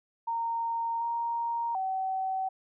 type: tone with pitch steps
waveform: sine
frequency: 923 / 933 / 761 Hz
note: A#5 / A#5 / F#5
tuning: -17 / +1 / +48 cents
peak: -28 dBFS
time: 0.27-2.49 s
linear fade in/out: 10 ms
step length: 740 ms
effects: none